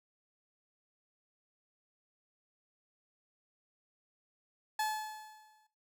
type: tone with exponential decay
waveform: 30% pulse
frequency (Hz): 861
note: A5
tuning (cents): -38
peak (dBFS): -27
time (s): 4.79-5.67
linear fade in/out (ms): 5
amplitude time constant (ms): 190
effects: noise-tail reverb RT60 0.4 s tail -17 dB re dry